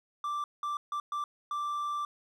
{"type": "tone bursts at uneven times", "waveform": "triangle", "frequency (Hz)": 1174.7, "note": "D6", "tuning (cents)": 0, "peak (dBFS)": -29, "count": 5, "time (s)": [[0.24, 0.44], [0.63, 0.77], [0.92, 1], [1.12, 1.24], [1.51, 2.05]], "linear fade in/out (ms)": 2, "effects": []}